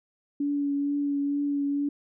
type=tone with vibrato; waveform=sine; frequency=284.9 Hz; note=C#4; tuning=48 cents sharp; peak=-24 dBFS; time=0.4-1.89 s; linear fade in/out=5 ms; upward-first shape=triangle; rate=2.2 Hz; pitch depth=18 cents each way; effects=none